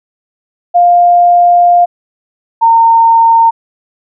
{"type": "tone pair in turn", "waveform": "sine", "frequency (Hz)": [702, 914.5], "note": ["F5", "A#5"], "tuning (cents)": [9, -33], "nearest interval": "perfect fourth", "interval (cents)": 458, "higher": "second", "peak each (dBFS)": -3, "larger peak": "neither", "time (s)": [[0.74, 1.86], [2.61, 3.51]], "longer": "first", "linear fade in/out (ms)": 20, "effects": []}